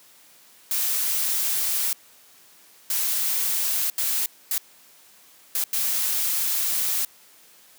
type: noise bursts at uneven times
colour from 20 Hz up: blue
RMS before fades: -24 dBFS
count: 6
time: 0.71-1.93 / 2.9-3.9 / 3.98-4.26 / 4.51-4.58 / 5.55-5.64 / 5.73-7.05 s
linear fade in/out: 2 ms
effects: white hiss -53 dBFS RMS until 7.78 s + high-pass 150 Hz 12 dB/octave